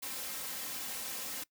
white noise with comb filter, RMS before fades -40 dBFS, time 0.02-1.44 s, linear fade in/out 10 ms, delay 3.8 ms, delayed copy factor +0.6, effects noise-tail reverb RT60 0.1 s tail -21 dB re dry + high-pass 80 Hz 12 dB/octave

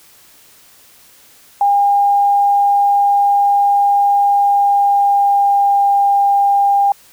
sine tone with pitch glide, 807 to 801.9 Hz, G#5 to G5, -50 to +39 cents, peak -9 dBFS, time 1.61-6.92 s, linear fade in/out 2 ms, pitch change -11 cents, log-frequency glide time 4.32-5.92 s, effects white hiss -46 dBFS RMS until 7.12 s

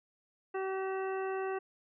harmonic tone, 382.4 Hz, G4, 43 cents flat, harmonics 1 / 2 / 3 / 4 / 5 / 7, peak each -34 / -40 / -44 / -46 / -48 / -51 dBFS, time 0.54-1.59 s, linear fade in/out 10 ms, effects none

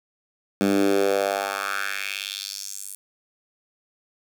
10% pulse tone with high-pass filter sweep, 98.9 Hz, G2, 16 cents sharp, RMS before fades -25 dBFS, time 0.61-2.95 s, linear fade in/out 0 ms, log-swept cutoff 210 to 9700 Hz, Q 2.8, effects none

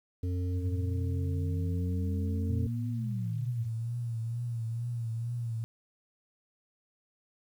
harmonic tone, 89.9 Hz, F#2, 49 cents flat, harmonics 1 / 3 / 5, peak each -29 / -39 / -44 dBFS, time 0.23-2.67 s, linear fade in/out 5 ms
sine linear two-way sweep, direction up then down, 92.3 to 246.9 to 92.3 Hz, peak -36 dBFS, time 0.53-3.69 s, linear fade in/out 50 ms, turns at 2.89 s
sine tone with vibrato, 116.6 Hz, A#2, 1 cent sharp, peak -31 dBFS, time 2.5-5.64 s, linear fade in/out 0 ms, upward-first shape triangle, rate 2.2 Hz, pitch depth 66 cents each way
effects 10-bit

